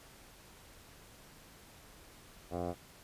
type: tone with low-pass filter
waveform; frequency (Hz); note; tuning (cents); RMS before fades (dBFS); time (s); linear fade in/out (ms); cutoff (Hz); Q
10% pulse; 87.6; F2; +6; -37; 2.5-2.75; 50; 770; 5.6
effects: pink hiss -57 dBFS RMS until 3.03 s + resampled to 32000 Hz